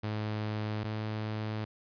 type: tone pair in turn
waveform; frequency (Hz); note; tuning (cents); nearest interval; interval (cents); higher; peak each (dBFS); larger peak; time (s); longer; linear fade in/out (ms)
sawtooth; 106.9 / 108.08; A2 / A2; -49 / -30; unison; 19; second; -28 / -29; first; 0.03-0.84 / 0.84-1.65; neither; 10
effects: resampled to 11025 Hz